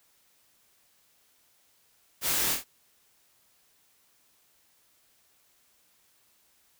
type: noise with echo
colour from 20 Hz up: white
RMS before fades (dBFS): -29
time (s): 2.21-2.57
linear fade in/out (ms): 50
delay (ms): 25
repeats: 3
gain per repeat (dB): -4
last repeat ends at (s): 2.645
effects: white hiss -66 dBFS RMS until 6.79 s